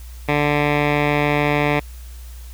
10% pulse tone with low-pass filter, 146.83 Hz, D3, in tune, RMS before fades -18 dBFS, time 0.28-1.8 s, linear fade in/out 10 ms, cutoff 2500 Hz, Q 2.2, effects added 60 Hz sine -33 dBFS peak until 2.53 s + white hiss -47 dBFS RMS until 2.53 s

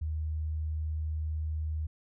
sine tone, 77.8 Hz, D#2, in tune, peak -30 dBFS, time 0.01-1.87 s, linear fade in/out 10 ms, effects none

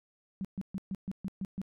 sine tone bursts, 192.3 Hz, G3, 33 cents flat, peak -32 dBFS, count 8, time 0.41-1.616 s, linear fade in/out 0 ms, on 37 ms, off 130 ms, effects none

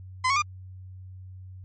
30% pulse tone with pitch steps, 1023 / 1109.2 / 1202.6 Hz, C6 / C#6 / D6, -39 / +1 / +41 cents, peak -18 dBFS, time 0.24-0.423 s, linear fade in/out 10 ms, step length 61 ms, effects added 93 Hz sine -40 dBFS peak until 1.64 s + MP3 32 kbps

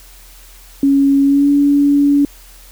sine tone with pitch glide, 277.2 to 285.2 Hz, C#4 to C#4, 0 to +49 cents, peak -8 dBFS, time 0.83-2.25 s, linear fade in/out 2 ms, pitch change +49 cents, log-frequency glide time 1.24-1.49 s, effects added 42 Hz sine -40 dBFS peak until 2.71 s + white hiss -43 dBFS RMS until 2.71 s

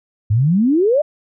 sine exponential sweep, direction up, 98.5 to 628 Hz, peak -11 dBFS, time 0.3-1.02 s, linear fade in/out 10 ms, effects none

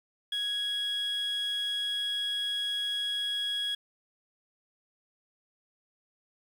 sine tone pair together, 1661.2 / 3322 Hz, G#6 / G#7, 0 / 0 cents, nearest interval octave, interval 1200 cents, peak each -37 / -27 dBFS, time 0.32-3.75 s, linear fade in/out 5 ms, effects tanh soft clip ceiling -27 dBFS + 9-bit

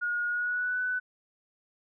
sine tone with pitch glide, 1438 to 1496.5 Hz, F#6 to F#6, -50 to +19 cents, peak -27 dBFS, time 0.01-1 s, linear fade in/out 20 ms, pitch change +69 cents, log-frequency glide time 0.27-0.8 s, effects none

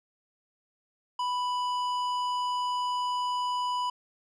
triangle tone with tanh clipping, 990 Hz, B5, 4 cents sharp, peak -29 dBFS, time 1.19-3.9 s, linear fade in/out 5 ms, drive 16 dB, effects none

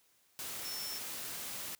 sine tone in noise, 5400 Hz, E8, 41 cents sharp, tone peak -41 dBFS, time 0.65-0.98 s, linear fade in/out 0 ms, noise white, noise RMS -42 dBFS, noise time 0.39-1.75 s, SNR -2 dB, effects white hiss -70 dBFS RMS until 1.79 s + high-pass 60 Hz 12 dB/octave

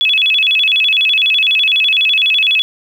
sine tone with vibrato, 2960 Hz, F#7, in tune, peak -9 dBFS, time 0.01-2.62 s, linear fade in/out 0 ms, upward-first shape square, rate 12 Hz, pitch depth 240 cents each way, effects 7-bit

